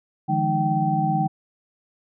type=tone cluster; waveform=sine; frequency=153 / 171.3 / 207.9 / 308 / 773 Hz; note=D#3 / F3 / G#3 / D#4 / G5; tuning=-29 / -33 / +2 / -17 / -24 cents; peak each=-24 / -27 / -28 / -30 / -22 dBFS; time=0.28-1.28 s; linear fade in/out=20 ms; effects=none